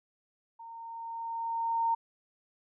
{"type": "tone with level ramp", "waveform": "sine", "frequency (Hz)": 918, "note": "A#5", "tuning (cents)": -27, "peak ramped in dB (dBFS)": [-44, -24], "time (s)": [0.59, 1.95], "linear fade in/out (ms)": 10, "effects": []}